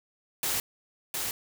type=noise with echo; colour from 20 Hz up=white; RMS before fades=-29 dBFS; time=0.43-0.6 s; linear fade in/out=2 ms; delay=710 ms; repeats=1; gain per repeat=-3 dB; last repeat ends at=1.31 s; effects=none